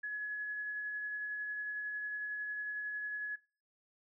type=tone with tremolo; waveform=sine; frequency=1692 Hz; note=G#6; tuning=32 cents sharp; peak=-36 dBFS; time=0.03-3.36 s; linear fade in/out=10 ms; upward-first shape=sine; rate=11 Hz; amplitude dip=25%; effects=noise-tail reverb RT60 0.4 s tail -23 dB re dry